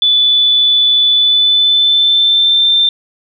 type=tone with pitch glide; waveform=sine; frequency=3477 to 3573 Hz; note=A7 to A7; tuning=-21 to +26 cents; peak=-7 dBFS; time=0.02-2.89 s; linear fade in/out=2 ms; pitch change=+47 cents; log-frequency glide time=1.12-2.71 s; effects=none